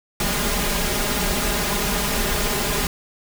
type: noise with comb filter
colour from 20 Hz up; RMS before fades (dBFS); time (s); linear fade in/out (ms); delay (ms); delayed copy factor
pink; -22; 0.2-2.87; 2; 4.9; +0.95
effects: none